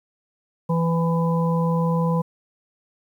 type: harmonic tone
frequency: 166.7 Hz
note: E3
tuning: 20 cents sharp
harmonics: 1 / 3 / 5 / 6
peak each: -19 / -26 / -35 / -28 dBFS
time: 0.69-2.22 s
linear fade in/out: 10 ms
effects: 9-bit

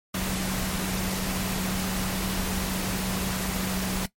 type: tone in noise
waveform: sine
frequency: 187.6 Hz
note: F#3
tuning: 24 cents sharp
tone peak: -29 dBFS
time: 0.14-4.06 s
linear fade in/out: 5 ms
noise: pink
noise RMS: -30 dBFS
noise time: 0.14-4.06 s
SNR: -2 dB
effects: noise-tail reverb RT60 0.1 s tail -17 dB re dry + MP3 64 kbps

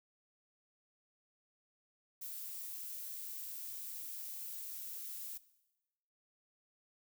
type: noise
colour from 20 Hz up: violet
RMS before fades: -45 dBFS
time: 2.21-5.38 s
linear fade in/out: 10 ms
effects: noise-tail reverb RT60 1.0 s tail -18 dB re dry

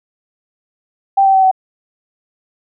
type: tone with pitch steps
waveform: sine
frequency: 784 / 774.5 / 765.2 / 756 Hz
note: G5 / G5 / G5 / F#5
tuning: 0 / -21 / -42 / +37 cents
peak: -7 dBFS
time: 1.17-1.514 s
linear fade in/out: 10 ms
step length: 86 ms
effects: none

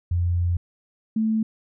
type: tone pair in turn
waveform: sine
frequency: 87.31 / 220 Hz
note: F2 / A3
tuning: 0 / 0 cents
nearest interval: octave + major third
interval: 1600 cents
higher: second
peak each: -19 dBFS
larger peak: neither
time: 0.11-0.57 / 1.16-1.43 s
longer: first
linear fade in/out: 5 ms
effects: none

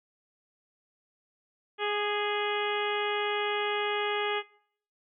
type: harmonic tone with a mistuned harmonic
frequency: 415.3 Hz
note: G#4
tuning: in tune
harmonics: 1 / 2 / 3 / 4 / 5 / 6 / 7 / 8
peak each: -31 / -34 / -36 / -37 / -38 / -39 / -39 / -40 dBFS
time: 1.78-4.43 s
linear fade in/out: 50 ms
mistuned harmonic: 3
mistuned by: -20 cents
effects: noise-tail reverb RT60 0.6 s tail -21 dB re dry

